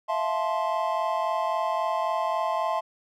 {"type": "chord", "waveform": "triangle", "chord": "F major seventh", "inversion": "third", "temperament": "just", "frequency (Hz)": [654.8, 698.5, 873.1, 1047.7], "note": ["E5", "F5", "A5", "C6"], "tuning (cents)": [-12, 0, -14, 2], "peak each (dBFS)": [-27, -30, -28, -27], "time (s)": [0.08, 2.81], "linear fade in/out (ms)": 20, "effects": []}